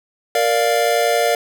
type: chord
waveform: square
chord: Bb major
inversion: none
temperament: equal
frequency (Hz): 466.2 / 587.3 / 698.5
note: Bb4 / D5 / F5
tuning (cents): 0 / 0 / 0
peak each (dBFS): -20 / -20 / -19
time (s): 0.35-1.35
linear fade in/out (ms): 2
effects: none